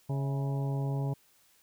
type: harmonic tone with a mistuned harmonic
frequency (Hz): 138.59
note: C#3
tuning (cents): 0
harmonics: 1 / 2 / 3 / 4 / 5 / 6 / 7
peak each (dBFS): -29 / -41 / -42 / -46 / -46 / -46 / -50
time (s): 0.09-1.14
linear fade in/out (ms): 10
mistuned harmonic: 5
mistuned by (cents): -83
effects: white hiss -65 dBFS RMS until 1.62 s